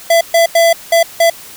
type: tone bursts at uneven times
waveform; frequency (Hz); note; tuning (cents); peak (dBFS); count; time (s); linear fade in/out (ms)
square; 670; E5; +28; -7; 5; 0.1-0.21 / 0.34-0.46 / 0.55-0.73 / 0.92-1.03 / 1.2-1.3; 5
effects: white hiss -34 dBFS RMS until 1.56 s